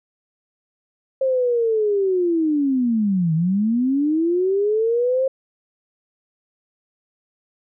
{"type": "linear two-way sweep", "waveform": "sine", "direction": "down then up", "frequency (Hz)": [536, 155.56, 536], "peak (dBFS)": -16, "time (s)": [1.21, 5.28], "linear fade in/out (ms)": 5, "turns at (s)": 3.34, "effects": []}